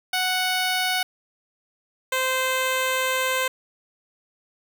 10% pulse tone pair in turn, 740 / 518.4 Hz, F#5 / C5, 0 / -16 cents, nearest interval tritone, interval 616 cents, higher first, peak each -13 dBFS, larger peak neither, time 0.13-1.03 / 2.12-3.48 s, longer second, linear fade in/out 5 ms, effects none

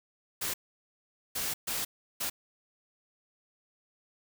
white noise bursts at uneven times, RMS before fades -33 dBFS, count 4, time 0.41-0.54 / 1.35-1.54 / 1.67-1.85 / 2.2-2.3 s, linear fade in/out 10 ms, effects none

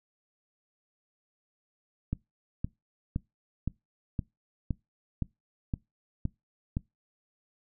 click train, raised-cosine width 5 ms, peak -17 dBFS, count 10, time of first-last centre 2.13-6.769 s, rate 1.94 Hz, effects noise-tail reverb RT60 0.2 s tail -23 dB re dry

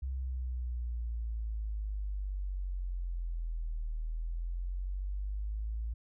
sine exponential two-way sweep, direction down then up, 66.2 to 38.89 to 56.4 Hz, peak -33 dBFS, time 0.02-5.94 s, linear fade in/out 10 ms, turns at 3.93 s, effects none

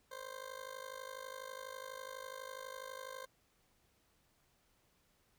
20% pulse tone with amplitude modulation, 523.3 Hz, C5, in tune, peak -37 dBFS, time 0.11-3.26 s, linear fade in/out 10 ms, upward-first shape sine, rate 52.1 Hz, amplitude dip 85%, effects pink hiss -74 dBFS RMS until 5.38 s

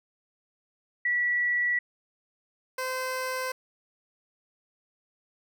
sine / 15% pulse tone pair in turn, 1946 / 515.4 Hz, B6 / C5, -26 / -26 cents, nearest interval octave + major seventh, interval 2300 cents, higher first, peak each -23 dBFS, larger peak neither, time 1.05-1.79 / 2.78-3.52 s, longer neither, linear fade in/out 5 ms, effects none

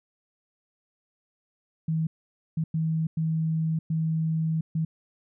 sine tone bursts at uneven times, 160.3 Hz, E3, 48 cents flat, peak -23 dBFS, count 6, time 1.88-2.07 / 2.57-2.64 / 2.74-3.07 / 3.17-3.79 / 3.9-4.61 / 4.75-4.85 s, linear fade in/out 5 ms, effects none

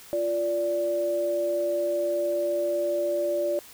sine tone pair together, 347.3 / 583 Hz, F4 / D5, -10 / -13 cents, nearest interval major sixth, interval 897 cents, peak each -30 / -24 dBFS, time 0.13-3.59 s, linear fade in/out 0 ms, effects white hiss -48 dBFS RMS until 3.73 s

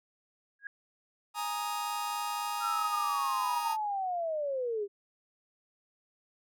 sine tone with exponential growth, 1644 Hz, G#6, 18 cents flat, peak -33 dBFS, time 0.59-0.67 s, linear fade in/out 2 ms, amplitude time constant 16 ms
45% pulse chord, Ab suspended second, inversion none, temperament just, 830.6 / 934.4 / 1245.9 Hz, Ab5 / Bb5 / Eb6, 0 / +4 / +2 cents, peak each -37 dBFS, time 1.34-3.77 s, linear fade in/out 50 ms
sine linear sweep, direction down, 1375 to 390.9 Hz, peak -30 dBFS, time 2.6-4.88 s, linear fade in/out 50 ms
effects none

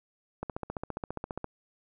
click train, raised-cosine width 1 ms, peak -20 dBFS, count 16, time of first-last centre 0.43-1.444 s, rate 14.8 Hz, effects none

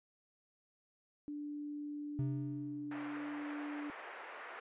sine tone, 293.7 Hz, D4, in tune, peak -40 dBFS, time 1.28-3.9 s, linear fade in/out 0 ms
triangle tone with exponential decay, 132.8 Hz, C3, 26 cents sharp, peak -30 dBFS, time 2.19-3.44 s, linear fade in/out 0 ms, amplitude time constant 270 ms
white band-pass noise, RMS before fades -49 dBFS, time 2.91-4.6 s, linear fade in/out 5 ms, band 410 to 2000 Hz, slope 24 dB/octave
effects resampled to 8000 Hz

